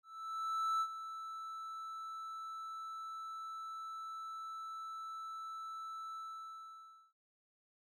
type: tone with ADSR envelope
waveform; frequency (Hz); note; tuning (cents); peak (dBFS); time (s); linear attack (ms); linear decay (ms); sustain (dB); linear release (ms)
triangle; 1318.5; E6; 0; -29; 0.03-7.13; 780; 61; -12; 970
effects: noise-tail reverb RT60 0.2 s tail -17 dB re dry + AAC 48 kbps